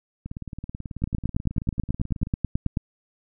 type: two click trains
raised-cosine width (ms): 5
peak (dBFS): -21 / -10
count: 38 / 17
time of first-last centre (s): 0.26-2.271 / 1.04-2.772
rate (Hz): 18.4 / 9.24
effects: none